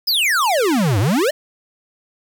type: exponential two-way sweep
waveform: square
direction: down then up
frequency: 5260 to 92.5 to 641 Hz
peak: -15 dBFS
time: 0.07-1.31 s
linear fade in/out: 10 ms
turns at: 0.99 s
effects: 7-bit